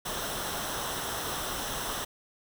pink noise with comb filter, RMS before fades -34 dBFS, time 0.05-2.05 s, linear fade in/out 10 ms, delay 0.43 ms, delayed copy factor -0.6, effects none

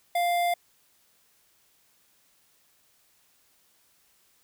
square tone with notch filter, 698 Hz, F5, 1 cent flat, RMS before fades -25 dBFS, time 0.15-0.54 s, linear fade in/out 5 ms, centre 6000 Hz, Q 1.3, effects white hiss -65 dBFS RMS until 4.43 s

